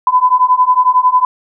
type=beating tone pair; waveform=sine; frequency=1000 / 1011 Hz; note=B5 / B5; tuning=+21 / +40 cents; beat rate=11 Hz; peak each=-11 / -10 dBFS; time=0.07-1.25 s; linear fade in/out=2 ms; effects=none